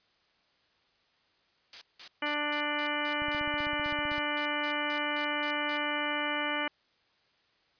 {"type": "noise bursts", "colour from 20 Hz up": "blue", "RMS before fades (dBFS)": -38, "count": 16, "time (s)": [1.73, 5.774], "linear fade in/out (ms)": 2, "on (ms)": 84, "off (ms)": 180}
{"type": "harmonic tone", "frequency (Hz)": 295.4, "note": "D4", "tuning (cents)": 10, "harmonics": [1, 2, 3, 4, 5, 6, 7, 8, 10], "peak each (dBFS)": [-38, -38, -38, -38, -38, -38, -38, -38, -38], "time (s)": [2.22, 6.68], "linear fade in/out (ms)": 5}
{"type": "click train", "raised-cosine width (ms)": 5, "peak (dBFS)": -33, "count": 16, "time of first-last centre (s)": [3.22, 4.182], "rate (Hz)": 15.6}
{"effects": ["white hiss -69 dBFS RMS until 7.79 s", "resampled to 11025 Hz"]}